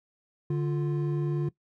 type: tone pair together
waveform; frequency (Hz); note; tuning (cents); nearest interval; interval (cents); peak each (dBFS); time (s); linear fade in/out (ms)
triangle; 146.53 / 349.2; D3 / F4; -4 / 0; octave + minor third; 1504; -24 / -30; 0.5-1.49; 5
effects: noise-tail reverb RT60 0.1 s tail -19 dB re dry